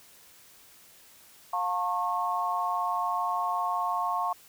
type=tone cluster; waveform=sine; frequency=709 / 897 / 1090 Hz; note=F5 / A5 / C#6; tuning=+26 / +33 / -29 cents; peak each=-31 / -32 / -29 dBFS; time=1.53-4.33 s; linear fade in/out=5 ms; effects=white hiss -55 dBFS RMS until 4.48 s